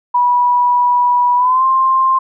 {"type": "tone with pitch glide", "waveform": "sine", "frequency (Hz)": [977, 1053.2], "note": ["B5", "C6"], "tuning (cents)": [-19, 11], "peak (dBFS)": -9, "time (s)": [0.14, 2.19], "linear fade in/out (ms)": 10, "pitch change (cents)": 130, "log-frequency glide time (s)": [1.36, 1.64], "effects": []}